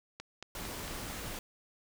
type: click train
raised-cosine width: 0.2 ms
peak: -25 dBFS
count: 4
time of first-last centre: 0.2-0.879 s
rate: 4.42 Hz
type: noise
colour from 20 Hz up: pink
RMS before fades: -41 dBFS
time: 0.55-1.39 s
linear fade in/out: 2 ms
effects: none